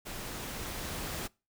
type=noise with level ramp; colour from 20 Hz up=pink; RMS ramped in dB=-41 to -37 dBFS; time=0.05-1.28 s; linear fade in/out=20 ms; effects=noise-tail reverb RT60 0.3 s tail -25 dB re dry